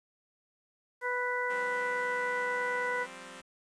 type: harmonic tone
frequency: 493.9 Hz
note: B4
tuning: in tune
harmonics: 1 / 2 / 3 / 4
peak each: -35 / -35 / -35 / -35 dBFS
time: 1.01-3.07 s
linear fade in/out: 50 ms
type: chord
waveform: 5% pulse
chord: F suspended second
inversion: none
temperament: equal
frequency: 174.61 / 196 / 261.6 Hz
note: F3 / G3 / C4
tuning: 0 / 0 / 0 cents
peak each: -41 / -39 / -36 dBFS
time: 1.49-3.42 s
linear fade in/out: 20 ms
effects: resampled to 24000 Hz + 10-bit